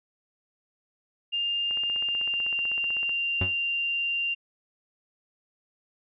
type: tone with pitch glide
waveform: sine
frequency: 2805 to 2781 Hz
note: F7 to F7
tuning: +7 to -8 cents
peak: -25 dBFS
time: 1.32-4.35 s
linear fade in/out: 20 ms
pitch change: -15 cents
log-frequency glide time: 1.96-2.59 s
type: click train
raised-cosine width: 0.5 ms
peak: -28 dBFS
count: 23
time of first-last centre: 1.71-3.094 s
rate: 15.9 Hz
type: tone with exponential decay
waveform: 40% pulse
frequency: 92.5 Hz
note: F#2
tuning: in tune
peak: -22 dBFS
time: 3.41-3.55 s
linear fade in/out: 5 ms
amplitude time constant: 30 ms
effects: resampled to 8000 Hz